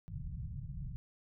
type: low-pass noise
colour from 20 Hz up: white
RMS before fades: -42 dBFS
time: 0.08-0.96 s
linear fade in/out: 0 ms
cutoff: 160 Hz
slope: 48 dB/octave
effects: none